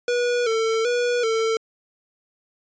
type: tone with vibrato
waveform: square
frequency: 466.2 Hz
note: A#4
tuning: in tune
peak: -20 dBFS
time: 0.08-1.57 s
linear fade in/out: 2 ms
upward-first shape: square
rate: 1.3 Hz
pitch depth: 70 cents each way
effects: resampled to 16000 Hz